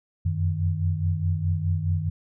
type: tone cluster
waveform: sine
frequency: 88.1 / 92.9 / 155.1 Hz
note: F2 / F#2 / D#3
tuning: +16 / +7 / -5 cents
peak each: -28 / -24 / -28 dBFS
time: 0.25-2.1 s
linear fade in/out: 10 ms
effects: none